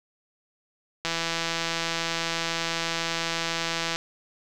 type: click train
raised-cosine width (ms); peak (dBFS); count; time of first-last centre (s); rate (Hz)
0.2; -10; 484; 1.05-3.96; 166
effects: none